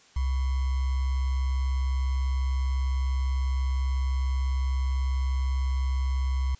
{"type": "tone with sample-and-hold", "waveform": "sine", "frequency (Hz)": 65.9, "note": "C2", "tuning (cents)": 13, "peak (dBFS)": -23, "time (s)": [0.16, 6.55], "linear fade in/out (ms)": 5, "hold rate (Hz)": 1050, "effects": ["white hiss -57 dBFS RMS until 6.59 s", "resampled to 16000 Hz"]}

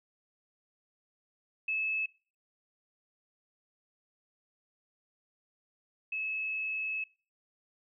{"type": "tone pair in turn", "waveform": "sine", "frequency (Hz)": [2600, 2590], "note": ["E7", "E7"], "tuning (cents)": [-24, -31], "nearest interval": "unison", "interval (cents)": 7, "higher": "first", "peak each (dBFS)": [-29, -32], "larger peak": "first", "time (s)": [[1.68, 2.06], [6.12, 7.04]], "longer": "second", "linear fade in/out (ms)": 5, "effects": ["noise-tail reverb RT60 0.4 s tail -23 dB re dry"]}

